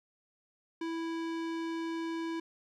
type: tone with low-pass filter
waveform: square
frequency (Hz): 329.6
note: E4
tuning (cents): 0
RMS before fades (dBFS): -36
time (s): 0.81-2.4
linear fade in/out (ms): 5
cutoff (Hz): 4500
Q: 0.6
effects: 13-bit